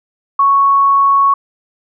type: tone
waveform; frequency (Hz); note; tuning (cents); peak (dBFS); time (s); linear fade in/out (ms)
sine; 1108.7; C#6; 0; -7; 0.39-1.34; 5
effects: none